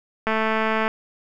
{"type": "click train", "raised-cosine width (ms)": 0.5, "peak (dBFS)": -8, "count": 135, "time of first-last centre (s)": [0.27, 0.879], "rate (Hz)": 220, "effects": []}